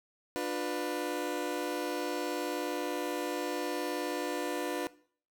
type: chord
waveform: 30% pulse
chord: B diminished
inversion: first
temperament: just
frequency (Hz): 296.3 / 355.6 / 493.9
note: D4 / F4 / B4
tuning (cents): +15 / +31 / 0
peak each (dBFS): -34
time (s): 0.36-4.87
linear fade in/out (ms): 0
effects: noise-tail reverb RT60 0.5 s tail -19 dB re dry